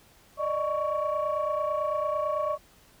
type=tone cluster; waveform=sine; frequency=590 / 619 / 1116 Hz; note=D5 / D#5 / C#6; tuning=+8 / -9 / +11 cents; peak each=-29 dBFS; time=0.37-2.58 s; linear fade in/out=50 ms; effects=tanh soft clip ceiling -19 dBFS + pink hiss -58 dBFS RMS until 3 s